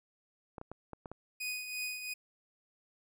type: clicks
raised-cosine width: 1 ms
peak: -29 dBFS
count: 6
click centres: 0.582 / 0.614 / 0.716 / 0.933 / 1.058 / 1.116 s
type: tone with tremolo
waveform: sawtooth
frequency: 2489 Hz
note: D#7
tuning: in tune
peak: -31 dBFS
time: 1.4-2.14 s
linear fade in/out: 10 ms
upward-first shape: triangle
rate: 2.9 Hz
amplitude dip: 60%
effects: none